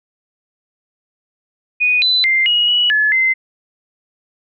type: tone with pitch steps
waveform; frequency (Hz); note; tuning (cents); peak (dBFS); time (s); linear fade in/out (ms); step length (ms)
sine; 2476 / 4006 / 2094 / 2895 / 2933 / 1714 / 2068; D#7 / B7 / C7 / F#7 / F#7 / A6 / C7; -9 / +24 / +1 / -38 / -16 / -46 / -21; -11; 1.8-3.34; 20; 220
effects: none